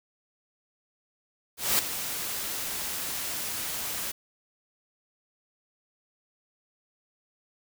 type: noise with ADSR envelope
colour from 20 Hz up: white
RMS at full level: -22 dBFS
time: 1.57-4.12 s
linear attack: 220 ms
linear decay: 3 ms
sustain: -11 dB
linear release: 11 ms
effects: none